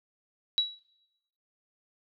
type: tone with exponential decay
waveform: sine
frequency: 3900 Hz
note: B7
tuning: 23 cents flat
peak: -19 dBFS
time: 0.58-0.79 s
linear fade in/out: 0 ms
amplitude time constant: 44 ms
effects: noise-tail reverb RT60 1.0 s tail -26 dB re dry